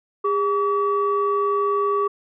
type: tone pair together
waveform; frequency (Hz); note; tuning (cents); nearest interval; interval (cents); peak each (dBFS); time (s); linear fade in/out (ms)
sine; 406 / 1142.4; G#4 / D6; -39 / -48; octave + tritone; 1791; -20; 0.24-2.08; 10
effects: tanh soft clip ceiling -11 dBFS